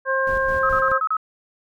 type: harmonic tone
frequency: 532 Hz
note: C5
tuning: 29 cents sharp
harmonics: 1 / 2 / 3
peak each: -22 / -24 / -22 dBFS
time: 0.05-1.01 s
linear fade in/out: 50 ms
type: noise with tremolo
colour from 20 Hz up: brown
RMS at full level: -32 dBFS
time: 0.27-0.92 s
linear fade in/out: 2 ms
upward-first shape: square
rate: 4.7 Hz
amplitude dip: 60%
type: tone bursts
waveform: sine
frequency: 1282 Hz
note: E6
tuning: 49 cents flat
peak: -18 dBFS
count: 6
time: 0.63-1.168 s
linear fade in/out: 2 ms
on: 63 ms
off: 32 ms
effects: none